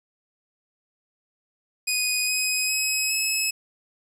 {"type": "tone with pitch steps", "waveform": "15% pulse", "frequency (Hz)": [2489, 2519, 2550, 2581], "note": ["D#7", "D#7", "D#7", "E7"], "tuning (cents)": [0, 21, 42, -37], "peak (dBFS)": -15, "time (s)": [1.87, 3.51], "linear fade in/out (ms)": 10, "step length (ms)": 410, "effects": ["9-bit"]}